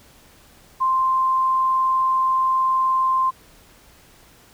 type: tone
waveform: sine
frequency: 1046.5 Hz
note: C6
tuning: in tune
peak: -16 dBFS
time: 0.8-3.31 s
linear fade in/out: 20 ms
effects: pink hiss -51 dBFS RMS until 4.53 s